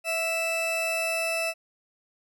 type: tone pair together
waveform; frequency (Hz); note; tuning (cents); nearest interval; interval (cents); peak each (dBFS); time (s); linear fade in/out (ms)
40% pulse; 659.3 / 2637; E5 / E7; 0 / 0; 2 octaves; 2400; -28; 0.04-1.54; 50
effects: none